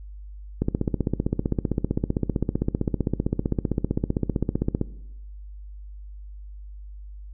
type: click train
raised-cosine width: 3 ms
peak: -9 dBFS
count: 66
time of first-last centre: 0.62-4.814 s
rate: 15.5 Hz
effects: noise-tail reverb RT60 0.9 s tail -19 dB re dry + added 50 Hz sine -37 dBFS peak until 7.33 s